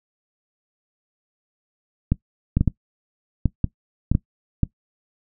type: clicks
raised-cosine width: 5 ms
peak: -5 dBFS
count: 9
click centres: 2.12 / 2.57 / 2.61 / 2.677 / 3.457 / 3.643 / 4.116 / 4.151 / 4.633 s
effects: noise-tail reverb RT60 0.1 s tail -20 dB re dry